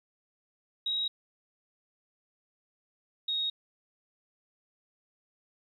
sine tone pair in turn, 3814 / 3753 Hz, A#7 / A#7, +39 / +11 cents, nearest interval unison, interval 28 cents, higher first, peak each -28 dBFS, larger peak neither, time 0.86-1.08 / 3.28-3.5 s, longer neither, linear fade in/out 5 ms, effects 11-bit

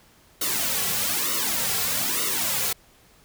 white noise with flanger, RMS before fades -25 dBFS, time 0.41-2.73 s, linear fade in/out 5 ms, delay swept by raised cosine 1.2 to 3.3 ms, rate 1.1 Hz, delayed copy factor -0.9, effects pink hiss -56 dBFS RMS until 3.24 s

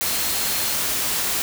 sine tone in noise, 4223 Hz, C8, 15 cents sharp, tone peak -33 dBFS, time 0.06-0.74 s, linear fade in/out 0 ms, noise white, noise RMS -23 dBFS, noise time 0.01-1.42 s, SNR -13 dB, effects none

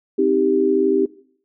sine chord, C minor, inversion none, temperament just, 261.6 / 314 / 392.4 Hz, C4 / Eb4 / G4, 0 / +16 / +2 cents, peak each -21 / -20 / -16 dBFS, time 0.18-1.06 s, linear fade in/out 10 ms, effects noise-tail reverb RT60 0.6 s tail -20 dB re dry

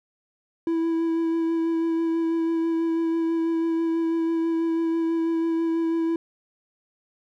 triangle tone with vibrato, 329.6 Hz, E4, in tune, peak -19 dBFS, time 0.67-6.16 s, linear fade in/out 2 ms, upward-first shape sine, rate 6.1 Hz, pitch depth 14 cents each way, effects none

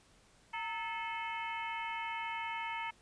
harmonic tone with a mistuned harmonic, 434.6 Hz, A4, 21 cents flat, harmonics 2 / 3 / 4 / 5 / 6 / 7, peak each -39 / -47 / -48 / -42 / -48 / -50 dBFS, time 0.53-2.91 s, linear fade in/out 10 ms, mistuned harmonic 2, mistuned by +94 cents, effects pink hiss -65 dBFS RMS until 3.01 s + resampled to 22050 Hz

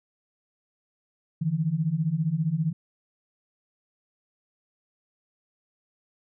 sine beating tone pair, 150 / 165 Hz, D3 / E3, +37 / +2 cents, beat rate 15 Hz, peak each -27 / -25 dBFS, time 1.41-2.73 s, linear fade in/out 10 ms, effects none

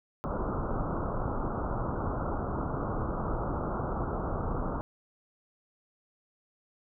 pink low-pass noise, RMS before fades -32 dBFS, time 0.24-4.81 s, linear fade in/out 0 ms, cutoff 1400 Hz, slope 96 dB/octave, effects none

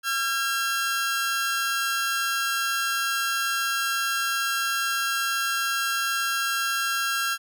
sawtooth tone pair together, 1362 / 1619.7 Hz, F6 / G#6, -44 / -44 cents, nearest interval minor third, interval 300 cents, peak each -23 dBFS, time 0.03-7.38 s, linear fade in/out 50 ms, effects none

